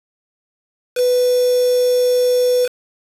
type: tone with quantisation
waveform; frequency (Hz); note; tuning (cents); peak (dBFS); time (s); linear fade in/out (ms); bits
sine; 495.8; B4; +7; -12; 0.95-2.69; 50; 4
effects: resampled to 32000 Hz